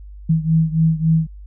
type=beating tone pair; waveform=sine; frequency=160 / 163.6 Hz; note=D#3 / E3; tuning=+49 / -13 cents; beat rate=3.6 Hz; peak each=-15 / -18 dBFS; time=0.29-1.27 s; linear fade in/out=10 ms; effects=added 50 Hz sine -34 dBFS peak until 1.46 s